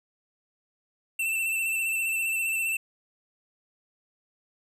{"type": "tone with vibrato", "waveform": "square", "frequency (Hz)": 2672, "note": "E7", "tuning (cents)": 23, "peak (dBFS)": -26, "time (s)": [1.19, 2.77], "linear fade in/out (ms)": 5, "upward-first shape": "square", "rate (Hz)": 15, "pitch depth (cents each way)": 24, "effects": []}